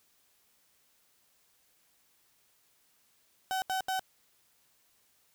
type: tone bursts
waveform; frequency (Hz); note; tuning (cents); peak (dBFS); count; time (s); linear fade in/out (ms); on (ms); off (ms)
35% pulse; 758; F#5; +42; -28; 3; 3.51-3.994; 0; 110; 77
effects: white hiss -69 dBFS RMS until 5.34 s